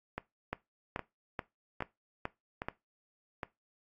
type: two click trains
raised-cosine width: 0.5 ms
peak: -19 / -21 dBFS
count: 6 / 5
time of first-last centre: 0.53-2.685 / 0.18-3.432 s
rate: 2.32 / 1.23 Hz
effects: noise-tail reverb RT60 0.2 s tail -19 dB re dry + AAC 32 kbps